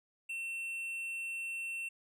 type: tone with hard clipping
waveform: triangle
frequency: 2700 Hz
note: E7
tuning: 41 cents sharp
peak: -38 dBFS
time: 0.29-1.89 s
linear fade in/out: 10 ms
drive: 9 dB
effects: none